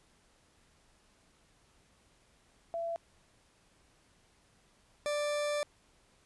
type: tone pair in turn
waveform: sine / 40% pulse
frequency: 672 / 588.8 Hz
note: E5 / D5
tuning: +33 / +4 cents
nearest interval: major second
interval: 229 cents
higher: first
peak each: -33 / -30 dBFS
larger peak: second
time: 2.74-2.96 / 5.06-5.63 s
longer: second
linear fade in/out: 0 ms
effects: pink hiss -67 dBFS RMS until 6.25 s + resampled to 24000 Hz